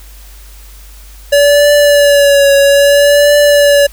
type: tone with vibrato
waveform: square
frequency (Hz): 571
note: D5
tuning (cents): -49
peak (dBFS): -5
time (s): 1.32-3.87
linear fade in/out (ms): 10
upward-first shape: triangle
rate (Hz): 0.61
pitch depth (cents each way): 41
effects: added 50 Hz sine -32 dBFS peak until 3.92 s + white hiss -40 dBFS RMS until 3.92 s